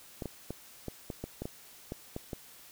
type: clicks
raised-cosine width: 2 ms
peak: -23 dBFS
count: 11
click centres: 0.222 / 0.257 / 0.506 / 0.883 / 1.102 / 1.24 / 1.42 / 1.455 / 1.921 / 2.164 / 2.332 s
effects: white hiss -54 dBFS RMS until 2.71 s